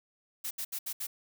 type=noise bursts at uneven times; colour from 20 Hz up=blue; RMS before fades=-36 dBFS; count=5; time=0.44-0.51 / 0.58-0.65 / 0.72-0.79 / 0.86-0.93 / 1-1.07 s; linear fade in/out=10 ms; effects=none